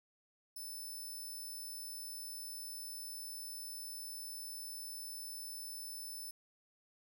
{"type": "tone", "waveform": "5% pulse", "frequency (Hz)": 5280, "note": "E8", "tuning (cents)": 2, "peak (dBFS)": -38, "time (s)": [0.56, 6.31], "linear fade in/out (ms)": 5, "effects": []}